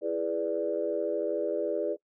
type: chord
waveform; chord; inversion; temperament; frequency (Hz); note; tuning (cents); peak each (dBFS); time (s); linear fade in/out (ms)
sine; E dominant seventh; none; equal with one note detuned; 332.7 / 415.3 / 493.9 / 587.3; E4 / G#4 / B4 / D5; +16 / 0 / 0 / 0; -34 / -32 / -33 / -31; 0.01-1.97; 50
effects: noise-tail reverb RT60 0.1 s tail -25 dB re dry + tanh soft clip ceiling -16 dBFS